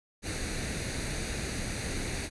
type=noise with comb filter; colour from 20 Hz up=pink; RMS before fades=-34 dBFS; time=0.22-2.3 s; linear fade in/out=50 ms; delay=0.47 ms; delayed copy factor=+0.6; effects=resampled to 24000 Hz